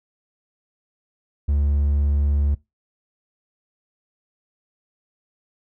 triangle tone, 71.9 Hz, D2, 36 cents flat, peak -15 dBFS, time 1.48-2.55 s, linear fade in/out 10 ms, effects noise-tail reverb RT60 0.2 s tail -20 dB re dry

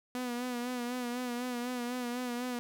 sawtooth tone with vibrato, 245.5 Hz, B3, 10 cents flat, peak -30 dBFS, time 0.15-2.59 s, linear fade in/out 0 ms, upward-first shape sine, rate 4 Hz, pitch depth 46 cents each way, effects none

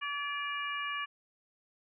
harmonic tone with a mistuned harmonic, 574 Hz, D5, 40 cents flat, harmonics 2 / 3 / 4 / 5, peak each -37 / -39 / -40 / -41 dBFS, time 0.01-1.06 s, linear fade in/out 20 ms, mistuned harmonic 4, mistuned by +49 cents, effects none

